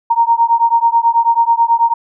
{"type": "beating tone pair", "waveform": "sine", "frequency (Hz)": [924, 933.2], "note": ["A#5", "A#5"], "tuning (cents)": [-16, 2], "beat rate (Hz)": 9.2, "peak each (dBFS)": -12, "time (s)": [0.1, 1.94], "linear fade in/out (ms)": 10, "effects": []}